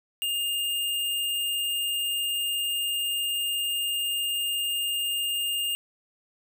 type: tone with sample-and-hold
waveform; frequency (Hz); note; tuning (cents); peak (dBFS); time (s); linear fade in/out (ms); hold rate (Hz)
sine; 2821; F7; +17; -25; 0.22-5.75; 0; 11025
effects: none